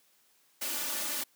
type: noise with comb filter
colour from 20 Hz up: white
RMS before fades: -34 dBFS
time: 0.61-1.24 s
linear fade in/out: 10 ms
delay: 3.4 ms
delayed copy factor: +0.85
effects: white hiss -67 dBFS RMS until 1.35 s + high-pass 150 Hz 12 dB/octave